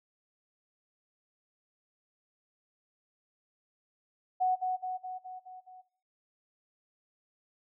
sine tone with echo, 740 Hz, F#5, in tune, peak -24 dBFS, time 4.4-4.56 s, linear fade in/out 20 ms, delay 210 ms, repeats 6, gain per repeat -4 dB, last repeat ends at 5.82 s, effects noise-tail reverb RT60 0.6 s tail -19 dB re dry

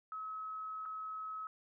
sine tone with dropouts, 1284 Hz, E6, 46 cents flat, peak -40 dBFS, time 0.12-1.47 s, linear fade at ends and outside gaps 1 ms, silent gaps 0.854-0.858 s, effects none

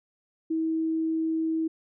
sine tone, 321.9 Hz, E4, 41 cents flat, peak -24 dBFS, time 0.5-1.68 s, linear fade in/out 10 ms, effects none

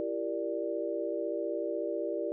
sine chord, E half-diminished seventh, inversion none, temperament equal with one note detuned, 336 / 392 / 466.2 / 587.3 Hz, E4 / G4 / Bb4 / D5, +33 / 0 / 0 / 0 cents, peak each -36 / -37 / -37 / -35 dBFS, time 0-2.32 s, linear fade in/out 0 ms, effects none

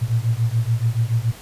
sine beating tone pair, 111.9 / 118.9 Hz, A2 / A#2, +30 / +35 cents, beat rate 7 Hz, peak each -20 dBFS, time 0.01-1.32 s, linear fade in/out 20 ms, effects pink hiss -41 dBFS RMS until 1.41 s + resampled to 32000 Hz

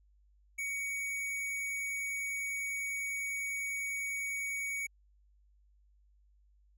square tone, 2245 Hz, C#7, 21 cents sharp, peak -35 dBFS, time 0.58-4.87 s, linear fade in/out 10 ms, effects added 50 Hz sine -63 dBFS peak until 6.77 s

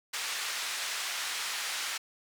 pink band-pass noise, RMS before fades -35 dBFS, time 0.13-1.98 s, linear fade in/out 10 ms, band 1500 to 8500 Hz, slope 12 dB/octave, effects none

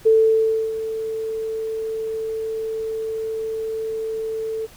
sine tone with ADSR envelope, 443.1 Hz, A4, 12 cents sharp, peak -10 dBFS, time 0.05-4.67 s, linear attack 17 ms, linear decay 650 ms, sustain -13 dB, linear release 24 ms, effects pink hiss -47 dBFS RMS until 4.76 s

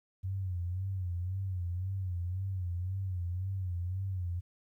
sine tone with vibrato, 91.9 Hz, F#2, 11 cents flat, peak -32 dBFS, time 0.23-4.41 s, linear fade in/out 20 ms, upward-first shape sine, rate 1.9 Hz, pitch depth 94 cents each way, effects 12-bit

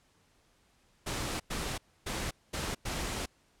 pink noise bursts at uneven times, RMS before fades -35 dBFS, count 5, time 1.06-1.4 / 1.5-1.78 / 2.06-2.31 / 2.53-2.75 / 2.85-3.26 s, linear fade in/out 10 ms, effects pink hiss -68 dBFS RMS until 3.6 s + low-pass 10000 Hz 12 dB/octave

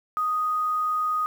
sine tone with quantisation, 1244.5 Hz, D#6, in tune, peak -22 dBFS, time 0.17-1.26 s, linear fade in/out 0 ms, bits 8, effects none

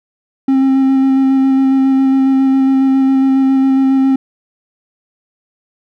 triangle tone with vibrato, 267.1 Hz, C4, 36 cents sharp, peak -6 dBFS, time 0.48-4.16 s, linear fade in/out 5 ms, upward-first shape square, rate 7.3 Hz, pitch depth 10 cents each way, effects none

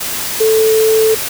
sine tone in noise, 440 Hz, A4, in tune, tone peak -8 dBFS, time 0.4-1.15 s, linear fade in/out 10 ms, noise white, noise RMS -20 dBFS, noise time 0-1.29 s, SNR +9 dB, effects none

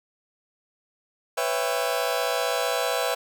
sawtooth chord, C# half-diminished seventh, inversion third, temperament just, 498.9 / 554.4 / 665.2 / 798.3 Hz, B4 / C#5 / E5 / G5, +17 / 0 / +16 / +31 cents, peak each -24 / -26 / -24 / -28 dBFS, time 1.37-3.15 s, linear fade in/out 10 ms, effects none

